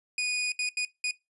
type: tone bursts at uneven times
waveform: sawtooth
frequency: 2470 Hz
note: D#7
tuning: 13 cents flat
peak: -23 dBFS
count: 4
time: 0.18-0.52 / 0.59-0.69 / 0.77-0.85 / 1.04-1.11 s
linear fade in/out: 2 ms
effects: noise-tail reverb RT60 0.2 s tail -21 dB re dry + resampled to 24000 Hz